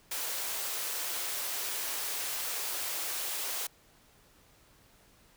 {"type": "high-pass noise", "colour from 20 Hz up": "white", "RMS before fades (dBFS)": -35, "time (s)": [0.11, 3.67], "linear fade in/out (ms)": 5, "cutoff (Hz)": 370, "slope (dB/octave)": 24, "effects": ["pink hiss -62 dBFS RMS until 5.36 s"]}